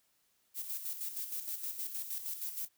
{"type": "noise with tremolo", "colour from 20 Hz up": "violet", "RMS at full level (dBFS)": -38, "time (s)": [0.54, 2.69], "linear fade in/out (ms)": 50, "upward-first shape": "square", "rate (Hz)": 6.4, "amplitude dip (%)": 55, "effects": ["white hiss -74 dBFS RMS until 2.77 s"]}